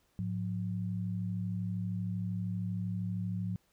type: tone pair together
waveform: sine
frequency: 106.79 / 179.6 Hz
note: G#2 / F3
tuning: +49 / +49 cents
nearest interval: major sixth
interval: 900 cents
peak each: -35 / -35 dBFS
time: 0.19-3.56 s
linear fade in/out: 0 ms
effects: pink hiss -72 dBFS RMS until 3.72 s